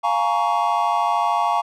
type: chord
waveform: triangle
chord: Bb minor seventh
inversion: second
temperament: just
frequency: 699.2 / 839.1 / 932.3 / 1118.8 Hz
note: F5 / Ab5 / Bb5 / Db6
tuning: +2 / +18 / 0 / +16 cents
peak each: -21 dBFS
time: 0.03-1.62 s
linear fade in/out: 20 ms
effects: none